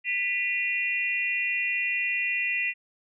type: tone cluster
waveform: sine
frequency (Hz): 1984 / 2428 / 2739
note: B6 / D#7 / F7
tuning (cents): +7 / -43 / -34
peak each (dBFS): -29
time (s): 0.04-2.74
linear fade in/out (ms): 50
effects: none